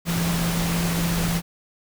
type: tone in noise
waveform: sine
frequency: 169.7 Hz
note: F3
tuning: 49 cents flat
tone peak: -22 dBFS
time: 0.05-1.42 s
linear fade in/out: 50 ms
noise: pink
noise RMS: -27 dBFS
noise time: 0.05-1.42 s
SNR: +2 dB
effects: none